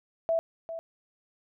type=tone with echo; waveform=sine; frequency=659.3 Hz; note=E5; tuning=in tune; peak=-23 dBFS; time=0.29-0.39 s; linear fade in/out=0 ms; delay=400 ms; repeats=1; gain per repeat=-11 dB; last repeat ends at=0.79 s; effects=none